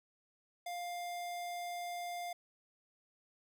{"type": "tone", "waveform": "square", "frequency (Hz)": 702, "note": "F5", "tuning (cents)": 9, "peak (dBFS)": -40, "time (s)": [0.66, 2.33], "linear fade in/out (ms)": 5, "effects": []}